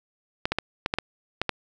clicks, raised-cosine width 0.3 ms, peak -8 dBFS, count 8, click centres 0.455 / 0.52 / 0.586 / 0.861 / 0.939 / 0.986 / 1.416 / 1.493 s, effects none

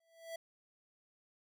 square tone with exponential growth, 660 Hz, E5, 2 cents sharp, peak -40 dBFS, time 0-0.36 s, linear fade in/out 5 ms, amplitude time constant 77 ms, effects none

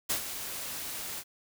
white noise with ADSR envelope, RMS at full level -28 dBFS, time 0.09-1.24 s, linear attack 14 ms, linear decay 100 ms, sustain -10 dB, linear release 54 ms, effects none

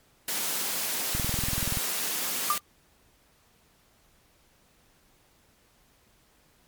white high-pass noise, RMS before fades -30 dBFS, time 0.28-2.58 s, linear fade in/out 2 ms, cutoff 150 Hz, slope 24 dB/octave
click train, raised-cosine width 5 ms, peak -19 dBFS, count 14, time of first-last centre 1.15-1.772 s, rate 20.9 Hz
sine tone with exponential decay, 1191 Hz, D6, 24 cents sharp, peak -18 dBFS, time 2.5-2.61 s, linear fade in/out 2 ms, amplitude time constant 23 ms
effects pink hiss -63 dBFS RMS until 6.67 s + MP3 96 kbps

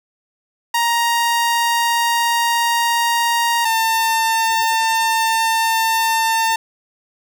sawtooth tone pair in turn, 937 / 899.5 Hz, A#5 / A5, +9 / +38 cents, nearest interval minor second, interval 71 cents, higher first, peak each -11 dBFS, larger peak neither, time 0.74-3.65 / 3.65-6.56 s, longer neither, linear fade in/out 5 ms, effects none

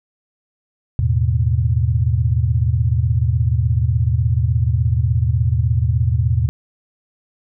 sine tone cluster, 80.6 / 107.5 / 124 Hz, E2 / A2 / B2, -38 / -40 / +7 cents, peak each -18 dBFS, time 0.99-6.49 s, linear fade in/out 0 ms, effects none

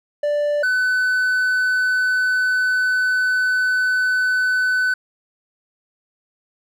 triangle tone pair in turn, 587.3 / 1505.3 Hz, D5 / F#6, 0 / +29 cents, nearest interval octave + major third, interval 1629 cents, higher second, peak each -15 / -14 dBFS, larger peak second, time 0.23-0.63 / 0.63-4.94 s, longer second, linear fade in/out 5 ms, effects none

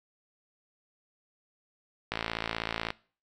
click train, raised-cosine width 0.3 ms, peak -14 dBFS, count 45, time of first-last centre 2.12-2.904 s, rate 56.1 Hz, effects noise-tail reverb RT60 0.4 s tail -21 dB re dry

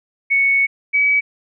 sine tone pair in turn, 2217 / 2278 Hz, C#7 / C#7, 0 / +47 cents, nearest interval unison, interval 47 cents, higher second, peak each -12 dBFS, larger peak neither, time 0.3-0.67 / 0.93-1.21 s, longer first, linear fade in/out 20 ms, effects none

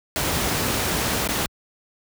pink noise with dropouts, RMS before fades -23 dBFS, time 0.16-1.46 s, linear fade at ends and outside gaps 0 ms, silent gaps 1.275-1.288 s, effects high-pass 60 Hz 12 dB/octave

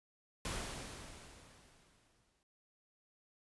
pink noise with exponential decay, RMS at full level -39 dBFS, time 0.45-2.43 s, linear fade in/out 1 ms, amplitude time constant 430 ms, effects resampled to 24000 Hz

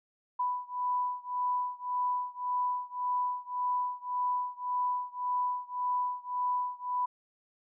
sine beating tone pair, 991 / 992.8 Hz, B5 / B5, +6 / +9 cents, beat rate 1.8 Hz, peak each -32 / -33 dBFS, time 0.39-7.06 s, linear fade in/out 10 ms, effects none

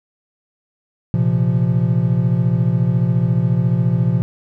triangle chord, Bb suspended second, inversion none, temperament equal with one note detuned, 116.54 / 130.81 / 172.31 Hz, Bb2 / C3 / F3, 0 / 0 / -23 cents, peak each -16 dBFS, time 1.14-4.22 s, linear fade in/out 0 ms, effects none

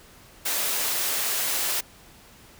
white high-pass noise, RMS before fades -26 dBFS, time 0.45-1.81 s, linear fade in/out 10 ms, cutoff 340 Hz, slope 12 dB/octave, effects pink hiss -51 dBFS RMS until 2.59 s

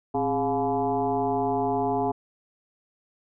sine tone with frequency modulation, 560 Hz, C#5, 18 cents sharp, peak -22 dBFS, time 0.14-2.12 s, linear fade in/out 10 ms, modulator 147 Hz, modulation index 2.4, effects none

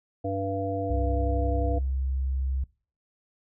harmonic tone, 97.6 Hz, G2, 7 cents flat, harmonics 1 / 3 / 5 / 7, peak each -32 / -32 / -32 / -32 dBFS, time 0.24-1.79 s, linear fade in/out 10 ms
sine tone, 66.2 Hz, C2, 21 cents sharp, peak -25 dBFS, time 0.9-2.64 s, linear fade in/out 5 ms
effects noise-tail reverb RT60 0.4 s tail -22 dB re dry

